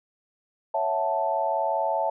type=chord; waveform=sine; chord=F# minor seventh; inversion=second; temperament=equal; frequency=554.4 / 659.3 / 740 / 880 Hz; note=C#5 / E5 / F#5 / A5; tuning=0 / 0 / 0 / 0 cents; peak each=-30 / -27 / -32 / -26 dBFS; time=0.74-2.1 s; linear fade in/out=5 ms; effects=none